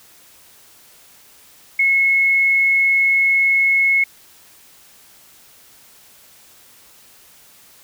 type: tone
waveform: sine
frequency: 2181 Hz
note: C#7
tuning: 29 cents flat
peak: -12 dBFS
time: 1.79-4.04 s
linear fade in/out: 5 ms
effects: white hiss -48 dBFS RMS until 7.83 s